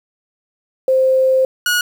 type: tone pair in turn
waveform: sine / sawtooth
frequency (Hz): 523.3 / 1453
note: C5 / F#6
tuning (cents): 0 / -32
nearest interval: octave + tritone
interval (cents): 1768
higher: second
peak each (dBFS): -10 / -10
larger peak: neither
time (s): 0.88-1.45 / 1.66-1.81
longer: first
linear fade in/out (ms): 2
effects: 7-bit